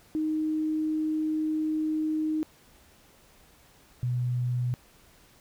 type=tone pair in turn; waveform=sine; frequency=311.1 / 123.46 Hz; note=D#4 / B2; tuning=0 / 0 cents; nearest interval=octave + major third; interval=1600 cents; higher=first; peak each=-25 dBFS; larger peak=neither; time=0.15-2.43 / 4.03-4.74 s; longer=first; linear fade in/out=0 ms; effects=pink hiss -58 dBFS RMS until 5.4 s